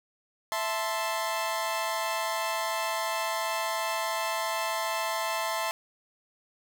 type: chord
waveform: sawtooth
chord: A minor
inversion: second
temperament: equal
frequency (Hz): 659.3 / 880 / 1046.5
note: E5 / A5 / C6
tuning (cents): 0 / 0 / 0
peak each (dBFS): -29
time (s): 0.52-5.71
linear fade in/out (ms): 0
effects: none